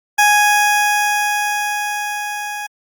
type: tone with level ramp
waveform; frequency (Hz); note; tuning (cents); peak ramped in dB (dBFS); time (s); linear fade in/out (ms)
20% pulse; 830.6; G#5; 0; -4 to -19; 0.18-2.67; 10
effects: Opus 48 kbps